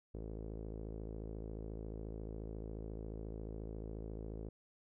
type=tone with low-pass filter; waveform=sawtooth; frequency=54.2 Hz; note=A1; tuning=25 cents flat; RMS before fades=-45 dBFS; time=0.14-4.49 s; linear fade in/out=5 ms; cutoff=440 Hz; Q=2.6; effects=none